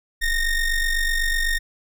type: ring-modulated tone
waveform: square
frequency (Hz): 913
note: A#5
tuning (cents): -36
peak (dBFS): -17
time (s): 0.21-1.59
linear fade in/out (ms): 20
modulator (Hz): 937
effects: none